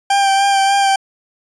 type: tone with vibrato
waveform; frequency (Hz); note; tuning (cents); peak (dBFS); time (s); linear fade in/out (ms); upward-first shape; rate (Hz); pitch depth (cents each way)
40% pulse; 789; G5; +11; -10; 0.1-0.96; 5; sine; 3.4; 21
effects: resampled to 22050 Hz